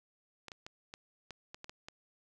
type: clicks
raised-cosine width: 0.2 ms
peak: -28 dBFS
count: 9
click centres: 0.483 / 0.518 / 0.665 / 0.939 / 1.307 / 1.545 / 1.644 / 1.695 / 1.885 s
effects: none